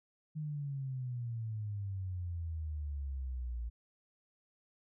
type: exponential sweep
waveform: sine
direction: down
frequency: 155.56 to 57 Hz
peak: -36 dBFS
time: 0.35-3.7 s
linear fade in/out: 20 ms
effects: none